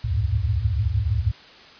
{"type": "tone cluster", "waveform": "sine", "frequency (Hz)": [67.1, 76.7, 91.3, 104.3, 110.7], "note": ["C2", "D#2", "F#2", "G#2", "A2"], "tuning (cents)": [44, -24, -23, 8, 11], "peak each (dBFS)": -26, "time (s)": [0.04, 1.32], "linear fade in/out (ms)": 10, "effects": ["white hiss -46 dBFS RMS until 1.79 s", "resampled to 11025 Hz"]}